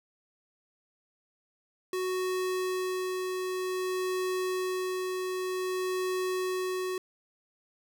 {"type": "tone with tremolo", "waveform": "square", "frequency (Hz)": 370, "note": "F#4", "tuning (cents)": 0, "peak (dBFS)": -29, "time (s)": [1.93, 6.98], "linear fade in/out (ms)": 2, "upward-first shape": "sine", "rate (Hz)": 0.53, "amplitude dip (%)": 25, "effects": []}